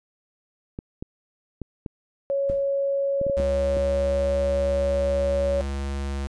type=clicks; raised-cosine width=3 ms; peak=-19 dBFS; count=10; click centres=0.789 / 1.025 / 1.617 / 1.862 / 2.499 / 3.214 / 3.266 / 3.298 / 3.4 / 3.769 s
type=tone with pitch glide; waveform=sine; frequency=554.4 to 561.2 Hz; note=C#5 to C#5; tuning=0 to +21 cents; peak=-21 dBFS; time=2.3-5.61 s; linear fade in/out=0 ms; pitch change=+21 cents; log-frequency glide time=3.17-4.44 s
type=noise with exponential decay; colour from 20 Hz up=brown; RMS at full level=-37 dBFS; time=2.49-2.77 s; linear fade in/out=0 ms; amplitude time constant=60 ms
type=tone; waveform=square; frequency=69.3 Hz; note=C#2; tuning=in tune; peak=-27 dBFS; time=3.37-6.27 s; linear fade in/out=0 ms
effects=resampled to 22050 Hz